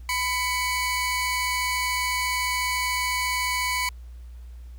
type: tone pair together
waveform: sawtooth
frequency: 998 / 2243 Hz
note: B5 / C#7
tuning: +18 / +20 cents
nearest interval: octave + major second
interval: 1402 cents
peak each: -23 dBFS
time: 0.09-3.89 s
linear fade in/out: 2 ms
effects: added 60 Hz sine -38 dBFS peak until 4.78 s + pink hiss -62 dBFS RMS until 4.78 s